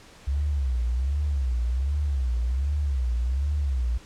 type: tone with vibrato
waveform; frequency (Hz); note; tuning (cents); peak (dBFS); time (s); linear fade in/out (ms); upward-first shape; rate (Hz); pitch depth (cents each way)
sine; 66; C2; +16; -22; 0.27-3.98; 10; sine; 1.3; 190
effects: pink hiss -50 dBFS RMS until 4.05 s + low-pass 8000 Hz 12 dB/octave

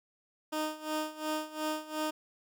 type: tone with tremolo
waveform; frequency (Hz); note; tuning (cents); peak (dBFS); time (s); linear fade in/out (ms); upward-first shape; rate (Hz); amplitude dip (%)
15% pulse; 308.7; D#4; -14; -24; 0.52-2.11; 10; sine; 2.8; 85
effects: none

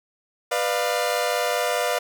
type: chord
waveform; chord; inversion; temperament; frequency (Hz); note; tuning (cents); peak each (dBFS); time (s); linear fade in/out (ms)
sawtooth; B diminished; none; equal with one note detuned; 493.9 / 598.6 / 698.5; B4 / D5 / F5; 0 / +33 / 0; -22; 0.51-1.99; 10
effects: none

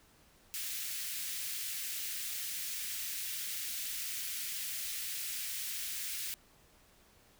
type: high-pass noise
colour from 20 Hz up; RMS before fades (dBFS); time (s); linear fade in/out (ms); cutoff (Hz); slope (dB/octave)
white; -39; 0.54-6.34; 0; 1800; 24
effects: pink hiss -64 dBFS RMS until 7.39 s

